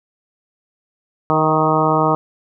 harmonic tone with a mistuned harmonic, 156.2 Hz, D#3, 7 cents sharp, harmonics 1 / 2 / 3 / 4 / 5 / 6 / 7 / 8, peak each -21 / -21 / -21 / -21 / -21 / -21 / -21 / -21 dBFS, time 1.3-2.15 s, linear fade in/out 0 ms, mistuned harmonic 4, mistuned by +19 cents, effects none

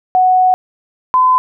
sine tone pair in turn, 740 / 1018 Hz, F#5 / C6, 0 / -48 cents, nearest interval tritone, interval 552 cents, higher second, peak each -7 dBFS, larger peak neither, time 0.15-0.54 / 1.14-1.38 s, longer first, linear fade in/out 0 ms, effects none

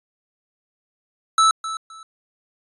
square tone with echo, 1312 Hz, E6, 9 cents flat, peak -13 dBFS, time 1.38-1.51 s, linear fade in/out 2 ms, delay 260 ms, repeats 2, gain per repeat -13 dB, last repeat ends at 2.03 s, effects resampled to 24000 Hz

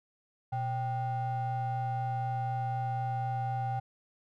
triangle ring-modulated tone, 331.4 Hz, E4, 9 cents sharp, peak -25 dBFS, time 0.52-3.8 s, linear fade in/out 10 ms, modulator 452 Hz, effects none

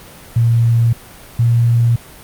sine tone pair in turn, 116.54 / 117.83 Hz, A#2 / A#2, 0 / +19 cents, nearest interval unison, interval 19 cents, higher second, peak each -9 dBFS, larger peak neither, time 0.36-0.93 / 1.39-1.96 s, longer neither, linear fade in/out 5 ms, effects pink hiss -38 dBFS RMS until 2.23 s + Opus 48 kbps

